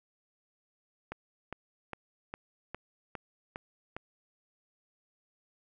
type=click train; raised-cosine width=0.5 ms; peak=-23 dBFS; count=8; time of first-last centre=1.12-3.966 s; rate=2.46 Hz; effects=none